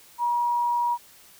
sine tone, 957 Hz, A#5, 45 cents sharp, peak -21 dBFS, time 0.18-0.98 s, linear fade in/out 50 ms, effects white hiss -52 dBFS RMS until 1.39 s

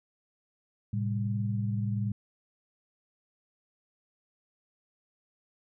sine tone cluster, 110.6 / 131.6 / 199.1 Hz, A2 / C3 / G3, +9 / +10 / +27 cents, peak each -29 / -38 / -33 dBFS, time 0.93-2.12 s, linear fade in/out 5 ms, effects none

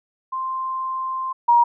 sine tone pair in turn, 1046.5 / 948.8 Hz, C6 / A#5, 0 / +30 cents, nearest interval major second, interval 170 cents, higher first, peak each -23 / -11 dBFS, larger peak second, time 0.32-1.33 / 1.48-1.64 s, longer first, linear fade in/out 10 ms, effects none

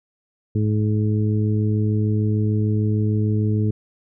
harmonic tone, 106.6 Hz, G#2, 46 cents sharp, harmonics 1 / 2 / 3 / 4, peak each -18 / -24 / -28 / -30 dBFS, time 0.55-3.71 s, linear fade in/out 5 ms, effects none

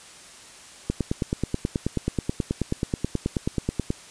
click train, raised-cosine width 3 ms, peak -10 dBFS, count 29, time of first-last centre 0.9-3.904 s, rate 9.32 Hz, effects white hiss -46 dBFS RMS until 4.1 s + resampled to 22050 Hz

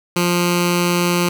10% pulse tone with notch filter, 175.3 Hz, F3, 7 cents sharp, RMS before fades -17 dBFS, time 0.16-1.29 s, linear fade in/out 5 ms, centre 670 Hz, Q 1, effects none

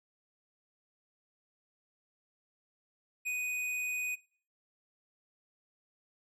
square tone, 2489 Hz, D#7, in tune, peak -33 dBFS, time 3.25-4.16 s, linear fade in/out 20 ms, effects noise-tail reverb RT60 0.5 s tail -22 dB re dry + low-pass 12000 Hz 12 dB/octave

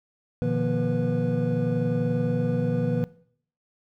triangle tone cluster, 119.8 / 151.1 / 171.8 / 239.8 / 492.1 Hz, A#2 / D3 / F3 / A#3 / B4, +48 / +50 / -28 / +49 / -6 cents, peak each -27 dBFS, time 0.42-3.04 s, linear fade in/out 0 ms, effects noise-tail reverb RT60 0.6 s tail -20 dB re dry

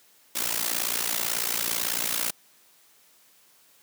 white noise with amplitude modulation, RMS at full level -24 dBFS, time 0.35-2.31 s, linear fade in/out 10 ms, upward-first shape sine, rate 58.1 Hz, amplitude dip 85%, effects white hiss -59 dBFS RMS until 3.82 s + high-pass 150 Hz 12 dB/octave

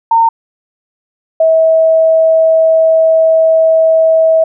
sine tone pair in turn, 913 / 645.6 Hz, A#5 / E5, -36 / -36 cents, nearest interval tritone, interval 600 cents, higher first, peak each -5 dBFS, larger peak neither, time 0.11-0.29 / 1.4-4.44 s, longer second, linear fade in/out 5 ms, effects none

